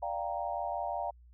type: chord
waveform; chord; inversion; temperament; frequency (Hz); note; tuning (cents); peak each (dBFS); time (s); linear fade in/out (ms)
sine; G minor seventh; second; equal; 587.3 / 698.5 / 784 / 932.3; D5 / F5 / G5 / Bb5; 0 / 0 / 0 / 0; -39 / -36 / -38 / -39; 0.02-1.11; 10
effects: added 60 Hz sine -54 dBFS peak until 1.33 s